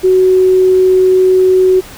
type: tone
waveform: sine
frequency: 372.5 Hz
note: F#4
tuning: 12 cents sharp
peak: -5 dBFS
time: 0.03-1.81 s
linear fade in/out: 20 ms
effects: pink hiss -33 dBFS RMS until 1.97 s